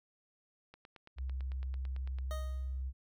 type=click train; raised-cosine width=0.3 ms; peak=-37 dBFS; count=14; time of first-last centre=0.74-2.186 s; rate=8.99 Hz
type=tone; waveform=sine; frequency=65.41 Hz; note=C2; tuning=in tune; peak=-35 dBFS; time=1.16-2.93 s; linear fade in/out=50 ms
type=tone with exponential decay; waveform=25% pulse; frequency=622.3 Hz; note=D#5; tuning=in tune; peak=-36 dBFS; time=2.31-2.82 s; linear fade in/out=0 ms; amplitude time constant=110 ms
effects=none